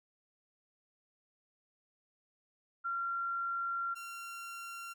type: tone pair in turn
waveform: sine / 30% pulse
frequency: 1375 / 1375 Hz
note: F6 / F6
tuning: -27 / -27 cents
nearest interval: unison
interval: 0 cents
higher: neither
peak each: -33 / -40 dBFS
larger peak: first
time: 2.84-3.95 / 3.95-4.94 s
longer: first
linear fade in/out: 20 ms
effects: none